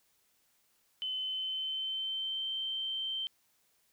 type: tone with pitch glide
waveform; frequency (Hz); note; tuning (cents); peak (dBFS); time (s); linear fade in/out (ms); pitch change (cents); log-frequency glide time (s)
sine; 3044 to 3119; F#7 to G7; +48 to -9; -33; 1.02-3.27; 0; +43; 1.16-2.48
effects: white hiss -72 dBFS RMS until 3.92 s